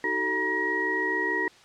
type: tone cluster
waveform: sine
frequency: 313.7 / 378.6 / 445.1 / 955 / 1898 Hz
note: D#4 / F#4 / A4 / A#5 / A#6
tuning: +14 / +40 / +20 / +42 / +31 cents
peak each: -34 / -32 / -35 / -33 / -26 dBFS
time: 0.04-1.48 s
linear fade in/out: 2 ms
effects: white hiss -53 dBFS RMS until 1.64 s + low-pass 5000 Hz 12 dB/octave